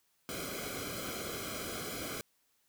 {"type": "noise with comb filter", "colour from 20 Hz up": "pink", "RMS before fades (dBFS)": -40, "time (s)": [0.29, 2.21], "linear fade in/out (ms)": 0, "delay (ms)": 1.1, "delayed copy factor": -0.9, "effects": ["white hiss -74 dBFS RMS until 2.68 s"]}